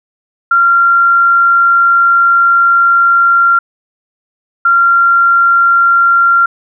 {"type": "tone pair in turn", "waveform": "sine", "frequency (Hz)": [1380, 1380], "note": ["F6", "F6"], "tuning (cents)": [-21, -21], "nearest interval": "unison", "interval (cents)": 0, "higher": "neither", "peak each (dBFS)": -5, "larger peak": "neither", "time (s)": [[0.51, 3.59], [4.65, 6.46]], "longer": "first", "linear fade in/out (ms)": 5, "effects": []}